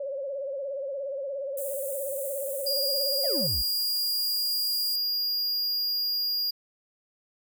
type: tone with vibrato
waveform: sine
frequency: 551 Hz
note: C#5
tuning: 11 cents flat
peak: -30 dBFS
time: 0-3.47 s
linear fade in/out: 5 ms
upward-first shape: sine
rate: 17 Hz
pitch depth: 78 cents each way
type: high-pass noise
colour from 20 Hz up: pink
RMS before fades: -37 dBFS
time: 1.57-4.96 s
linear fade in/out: 5 ms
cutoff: 8200 Hz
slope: 48 dB/octave
type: tone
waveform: square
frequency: 4836 Hz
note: D8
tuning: 50 cents sharp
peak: -26 dBFS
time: 2.66-6.51 s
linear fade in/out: 10 ms
type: exponential sweep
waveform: triangle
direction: down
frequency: 770 to 50.1 Hz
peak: -29 dBFS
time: 3.23-3.63 s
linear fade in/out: 20 ms
effects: none